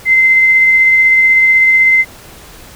sine tone with tremolo, 2071 Hz, C7, 18 cents flat, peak -4 dBFS, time 0.05-2.05 s, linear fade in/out 50 ms, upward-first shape triangle, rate 16 Hz, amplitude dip 25%, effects pink hiss -36 dBFS RMS until 2.75 s

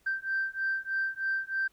sine beating tone pair, 1564 / 1567.2 Hz, G6 / G6, -4 / -1 cents, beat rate 3.2 Hz, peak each -31 dBFS, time 0.06-1.68 s, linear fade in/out 10 ms, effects tanh soft clip ceiling -22 dBFS + pink hiss -68 dBFS RMS until 1.72 s

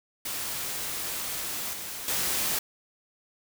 white noise with level steps, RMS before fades -33 / -37 / -28 dBFS, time 0.25-2.59 s, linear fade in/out 5 ms, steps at 1.73 / 2.08 s, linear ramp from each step 2 ms, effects none

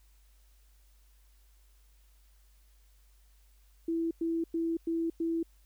sine tone bursts, 330.8 Hz, E4, 6 cents sharp, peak -28 dBFS, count 5, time 3.88-5.43 s, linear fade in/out 5 ms, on 230 ms, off 100 ms, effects added 50 Hz sine -59 dBFS peak until 5.65 s + white hiss -70 dBFS RMS until 5.65 s

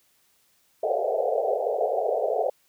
white band-pass noise, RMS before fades -25 dBFS, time 0.83-2.5 s, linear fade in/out 5 ms, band 410 to 750 Hz, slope 96 dB/octave, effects white hiss -65 dBFS RMS until 2.68 s

